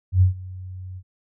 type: tone with ADSR envelope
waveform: sine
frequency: 92.5 Hz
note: F#2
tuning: in tune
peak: -10 dBFS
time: 0.12-1.03 s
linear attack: 95 ms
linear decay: 120 ms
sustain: -22 dB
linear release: 58 ms
effects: none